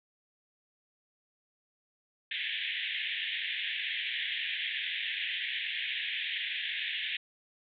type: band-pass noise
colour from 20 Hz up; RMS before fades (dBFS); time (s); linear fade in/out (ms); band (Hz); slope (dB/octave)
white; -35; 2.31-7.17; 5; 1700 to 3600; 96
effects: none